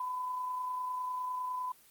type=tone with amplitude modulation; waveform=sine; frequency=1005 Hz; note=B5; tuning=30 cents sharp; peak=-32 dBFS; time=0-1.72 s; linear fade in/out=5 ms; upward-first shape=sine; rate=29.9 Hz; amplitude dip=30%; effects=white hiss -61 dBFS RMS until 1.9 s + Opus 24 kbps